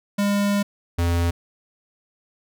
square tone pair in turn, 202.5 / 85.58 Hz, G#3 / F2, -43 / -35 cents, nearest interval octave + minor third, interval 1492 cents, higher first, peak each -19 dBFS, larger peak neither, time 0.18-0.63 / 0.98-1.31 s, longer first, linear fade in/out 10 ms, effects none

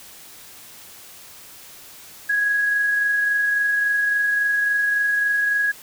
sine tone with amplitude modulation, 1661.2 Hz, G#6, in tune, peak -16 dBFS, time 2.29-5.72 s, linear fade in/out 10 ms, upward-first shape sine, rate 23.6 Hz, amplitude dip 25%, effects white hiss -43 dBFS RMS until 5.82 s

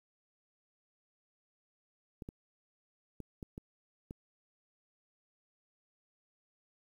clicks, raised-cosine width 3 ms, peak -30 dBFS, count 6, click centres 2.222 / 2.289 / 3.203 / 3.428 / 3.579 / 4.109 s, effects 10-bit

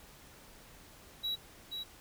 triangle tone with echo, 3888 Hz, B7, 28 cents flat, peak -31 dBFS, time 1.23-1.36 s, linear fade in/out 20 ms, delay 480 ms, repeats 1, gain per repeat -5 dB, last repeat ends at 1.84 s, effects pink hiss -56 dBFS RMS until 2 s

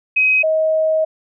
sine tone pair in turn, 2529 / 632.2 Hz, D#7 / D#5, +28 / +27 cents, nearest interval 2 octaves, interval 2401 cents, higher first, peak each -11 / -13 dBFS, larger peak first, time 0.16-0.43 / 0.43-1.05 s, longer second, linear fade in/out 10 ms, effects none

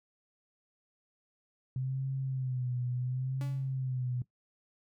sine tone with vibrato, 128.8 Hz, C3, 27 cents flat, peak -31 dBFS, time 1.76-4.22 s, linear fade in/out 2 ms, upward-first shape sine, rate 0.7 Hz, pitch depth 71 cents each way
sawtooth tone with exponential decay, 286.3 Hz, D4, 44 cents flat, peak -37 dBFS, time 3.41-3.78 s, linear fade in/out 0 ms, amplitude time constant 79 ms
effects noise-tail reverb RT60 0.1 s tail -17 dB re dry

